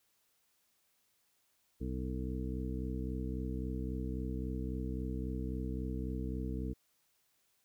harmonic tone, 63.7 Hz, C2, 46 cents flat, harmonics 1 / 2 / 3 / 4 / 5 / 7, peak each -38 / -43 / -43 / -43 / -45 / -47 dBFS, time 1.8-6.74 s, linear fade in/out 20 ms, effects white hiss -75 dBFS RMS until 7.64 s

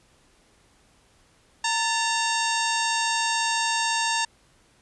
harmonic tone with a mistuned harmonic, 918 Hz, A#5, 27 cents flat, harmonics 1 / 2 / 3 / 4 / 5 / 6 / 7 / 8 / 9, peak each -26 / -29 / -31 / -32 / -33 / -34 / -34 / -35 / -36 dBFS, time 1.64-4.25 s, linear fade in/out 5 ms, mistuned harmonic 2, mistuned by -83 cents, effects pink hiss -60 dBFS RMS until 4.81 s + resampled to 24000 Hz

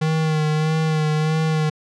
square tone with vibrato, 156 Hz, D#3, 5 cents sharp, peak -18 dBFS, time 0.01-1.7 s, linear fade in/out 10 ms, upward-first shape sine, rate 1.6 Hz, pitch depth 31 cents each way, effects low-pass 6000 Hz 12 dB/octave

